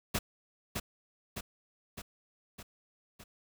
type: noise with echo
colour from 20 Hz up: pink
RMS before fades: -31 dBFS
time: 0.14-0.19 s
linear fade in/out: 10 ms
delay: 610 ms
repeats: 5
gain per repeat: -4 dB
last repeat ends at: 3.24 s
effects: none